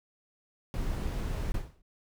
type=noise; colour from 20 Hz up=brown; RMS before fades=-32 dBFS; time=0.74-1.52 s; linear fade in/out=0 ms
type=noise with exponential decay; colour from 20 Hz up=brown; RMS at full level=-27 dBFS; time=1.54-1.82 s; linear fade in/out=5 ms; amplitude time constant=60 ms
effects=none